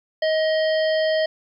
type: harmonic tone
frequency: 630 Hz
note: D#5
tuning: 21 cents sharp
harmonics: 1 / 3 / 5 / 7 / 8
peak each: -18 / -28 / -32 / -35 / -36 dBFS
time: 0.22-1.26 s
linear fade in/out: 5 ms
effects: 10-bit